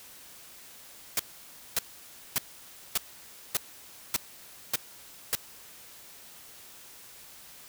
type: noise bursts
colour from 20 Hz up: white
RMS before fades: -26 dBFS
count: 8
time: 1.17-5.352 s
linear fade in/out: 2 ms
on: 24 ms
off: 570 ms
effects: white hiss -50 dBFS RMS until 7.68 s